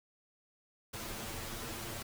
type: noise with comb filter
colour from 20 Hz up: pink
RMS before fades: -42 dBFS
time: 0.93-2.03 s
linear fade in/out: 10 ms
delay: 8.9 ms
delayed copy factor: +0.85
effects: none